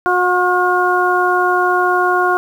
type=harmonic tone with a mistuned harmonic; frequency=361.4 Hz; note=F#4; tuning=41 cents flat; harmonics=1 / 2 / 3 / 4; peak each=-17 / -17 / -17 / -17 dBFS; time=0.06-2.37 s; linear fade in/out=0 ms; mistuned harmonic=4; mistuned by=-20 cents; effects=7-bit